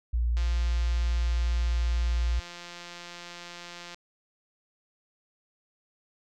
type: tone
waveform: sine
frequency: 58.7 Hz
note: A#1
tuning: 13 cents sharp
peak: -23 dBFS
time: 0.13-2.4 s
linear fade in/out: 10 ms
type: click train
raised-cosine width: 0.2 ms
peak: -25 dBFS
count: 623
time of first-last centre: 0.37-3.945 s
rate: 174 Hz
effects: none